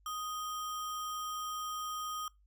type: tone with sample-and-hold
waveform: sine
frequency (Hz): 1244.5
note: D#6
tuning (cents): 0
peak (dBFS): -36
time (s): 0.06-2.28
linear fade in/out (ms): 2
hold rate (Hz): 4410
effects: noise-tail reverb RT60 0.2 s tail -24 dB re dry + added 50 Hz sine -63 dBFS peak until 2.46 s